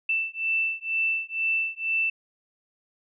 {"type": "beating tone pair", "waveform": "sine", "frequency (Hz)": [2660, 2662.1], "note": ["E7", "E7"], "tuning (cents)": [15, 16], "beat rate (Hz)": 2.1, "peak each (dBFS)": -27, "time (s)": [0.09, 2.1], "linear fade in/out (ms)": 5, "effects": []}